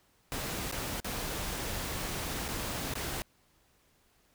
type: noise with dropouts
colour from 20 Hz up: pink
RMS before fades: -36 dBFS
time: 0.32-3.22 s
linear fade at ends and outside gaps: 0 ms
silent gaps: 0.714-0.724 / 1.001-1.045 / 2.481-2.486 / 2.938-2.954 s
effects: pink hiss -68 dBFS RMS until 4.34 s